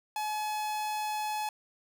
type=tone; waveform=45% pulse; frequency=851 Hz; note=G#5; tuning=42 cents sharp; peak=-31 dBFS; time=0.16-1.49 s; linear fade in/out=2 ms; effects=none